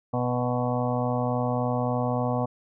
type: harmonic tone with a mistuned harmonic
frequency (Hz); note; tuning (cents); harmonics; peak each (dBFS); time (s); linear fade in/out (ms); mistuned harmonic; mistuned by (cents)
123.47; B2; 0; 1 / 2 / 4 / 5 / 6 / 7 / 8 / 9; -28 / -29 / -31 / -32 / -32 / -36 / -38 / -37; 0.13-2.46; 10; 8; +23
effects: none